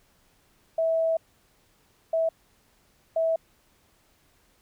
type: tone bursts at uneven times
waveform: sine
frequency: 652 Hz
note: E5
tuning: 19 cents flat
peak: -21 dBFS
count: 3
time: 0.78-1.17 / 2.13-2.29 / 3.16-3.36 s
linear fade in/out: 5 ms
effects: pink hiss -64 dBFS RMS until 4.61 s